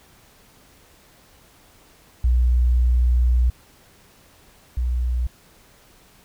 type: tone pair in turn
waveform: sine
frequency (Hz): 61 / 61.25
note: B1 / B1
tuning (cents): -21 / -14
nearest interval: unison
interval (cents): 7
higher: second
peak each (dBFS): -14 / -19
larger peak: first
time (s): 2.24-3.5 / 4.77-5.27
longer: first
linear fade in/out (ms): 5
effects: pink hiss -53 dBFS RMS until 6.24 s